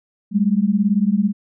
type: beating tone pair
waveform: sine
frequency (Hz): 195.1 / 213.1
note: G3 / G#3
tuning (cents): -8 / +45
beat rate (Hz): 18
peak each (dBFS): -17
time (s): 0.31-1.33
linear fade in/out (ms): 50
effects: none